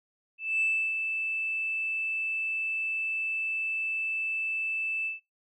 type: tone with ADSR envelope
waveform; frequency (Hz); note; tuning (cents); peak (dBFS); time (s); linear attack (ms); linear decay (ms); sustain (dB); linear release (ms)
sine; 2637; E7; 0; -22; 0.38-5.2; 230; 320; -6; 140
effects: noise-tail reverb RT60 0.2 s tail -24 dB re dry + tanh soft clip ceiling -19 dBFS